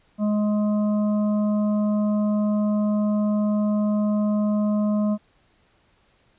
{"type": "harmonic tone", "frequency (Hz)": 209.5, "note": "G#3", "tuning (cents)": 15, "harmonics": [1, 3, 5, 6], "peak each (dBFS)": [-19, -29, -38, -44], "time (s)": [0.18, 5.18], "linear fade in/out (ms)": 50, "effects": ["pink hiss -62 dBFS RMS until 6.38 s", "resampled to 8000 Hz"]}